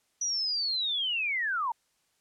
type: linear sweep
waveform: sine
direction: down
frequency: 5910 to 880 Hz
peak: -27 dBFS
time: 0.21-1.72 s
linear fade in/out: 5 ms
effects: white hiss -72 dBFS RMS until 2.2 s + low-pass 10000 Hz 12 dB/octave